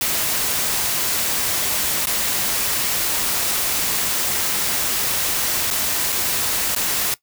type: noise with dropouts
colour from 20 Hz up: white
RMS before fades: -21 dBFS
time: 0.01-7.14 s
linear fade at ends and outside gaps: 1 ms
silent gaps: 2.057-2.07 / 5.704-5.71 / 6.122-6.125 / 6.749-6.762 s
effects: noise-tail reverb RT60 0.1 s tail -18 dB re dry

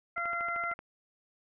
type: harmonic tone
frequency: 687 Hz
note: F5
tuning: 29 cents flat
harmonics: 1 / 2 / 3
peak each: -39 / -33 / -36 dBFS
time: 0.16-0.74 s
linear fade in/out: 10 ms
type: click train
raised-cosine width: 0.5 ms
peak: -29 dBFS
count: 9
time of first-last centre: 0.18-0.791 s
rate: 13.1 Hz
effects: none

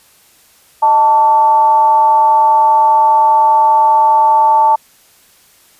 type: tone with frequency modulation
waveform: sine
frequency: 885 Hz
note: A5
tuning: 10 cents sharp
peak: -6 dBFS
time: 0.82-4.76 s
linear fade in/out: 10 ms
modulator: 261 Hz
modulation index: 0.37
effects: white hiss -48 dBFS RMS until 5.79 s + resampled to 32000 Hz

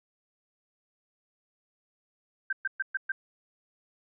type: tone bursts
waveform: sine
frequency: 1568 Hz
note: G6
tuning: in tune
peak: -26 dBFS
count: 5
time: 2.5-3.12 s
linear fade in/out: 5 ms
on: 28 ms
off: 120 ms
effects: none

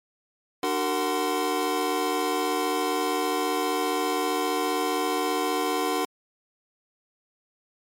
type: tone cluster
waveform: square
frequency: 300 / 375.1 / 459 / 745 / 1032 Hz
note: D4 / F#4 / A#4 / F#5 / C6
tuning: +37 / +24 / -27 / +12 / -24 cents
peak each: -31 dBFS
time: 0.63-6.05 s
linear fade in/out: 2 ms
effects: MP3 64 kbps

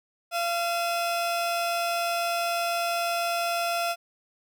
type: tone pair together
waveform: 30% pulse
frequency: 686 / 2544 Hz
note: F5 / D#7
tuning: -31 / +38 cents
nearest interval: octave + major seventh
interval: 2269 cents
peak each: -23 / -31 dBFS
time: 0.31-3.96 s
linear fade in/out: 50 ms
effects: none

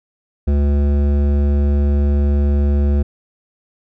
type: tone with hard clipping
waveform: triangle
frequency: 71.6 Hz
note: D2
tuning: 43 cents flat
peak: -14 dBFS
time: 0.47-3.03 s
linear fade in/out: 10 ms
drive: 17 dB
effects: none

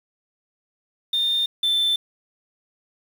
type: tone pair in turn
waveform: sine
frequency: 3625 / 3538 Hz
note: A#7 / A7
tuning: -49 / +9 cents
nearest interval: unison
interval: 42 cents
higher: first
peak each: -17 / -15 dBFS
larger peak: second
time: 1.13-1.46 / 1.63-1.96 s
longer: neither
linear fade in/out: 5 ms
effects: tanh soft clip ceiling -17 dBFS + 7-bit

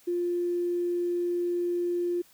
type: tone with tanh clipping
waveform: triangle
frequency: 350.2 Hz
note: F4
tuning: 5 cents sharp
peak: -25 dBFS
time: 0.07-2.22 s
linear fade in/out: 10 ms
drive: 3 dB
effects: white hiss -59 dBFS RMS until 2.33 s

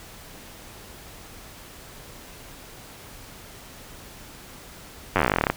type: slowing click train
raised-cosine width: 0.5 ms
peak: -4 dBFS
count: 19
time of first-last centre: 5.16-5.5 s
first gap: 10 ms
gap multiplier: 1.07
effects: pink hiss -44 dBFS RMS until 5.56 s

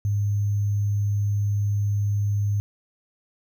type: tone with sample-and-hold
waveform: sine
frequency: 102.3 Hz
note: G#2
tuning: 26 cents flat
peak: -20 dBFS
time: 0.05-2.6 s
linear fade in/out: 0 ms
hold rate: 6300 Hz
effects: none

